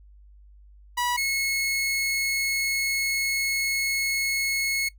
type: tone pair in turn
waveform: sawtooth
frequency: 974 / 2182 Hz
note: B5 / C#7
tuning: -24 / -28 cents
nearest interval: octave + major second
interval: 1396 cents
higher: second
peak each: -20 / -20 dBFS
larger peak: neither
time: 0.97-1.17 / 1.17-4.89 s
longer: second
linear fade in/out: 10 ms
effects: noise-tail reverb RT60 0.1 s tail -20 dB re dry + added 50 Hz sine -48 dBFS peak until 4.98 s